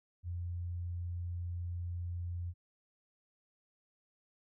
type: tone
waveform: sine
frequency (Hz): 87.31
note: F2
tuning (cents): 0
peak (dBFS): -36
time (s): 0.23-2.54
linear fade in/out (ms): 50
effects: none